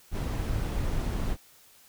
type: noise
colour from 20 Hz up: brown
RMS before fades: -29 dBFS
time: 0.11-1.37 s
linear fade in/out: 50 ms
effects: white hiss -57 dBFS RMS until 1.88 s